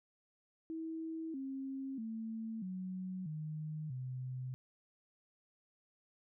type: tone with pitch steps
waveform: sine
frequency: 323.2 / 268.7 / 223.3 / 185.63 / 154.3 / 128.26 Hz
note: E4 / C4 / A3 / F#3 / D#3 / C3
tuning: -34 / +46 / +26 / +6 / -14 / -34 cents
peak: -39 dBFS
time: 0.7-4.54 s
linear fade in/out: 0 ms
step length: 640 ms
effects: none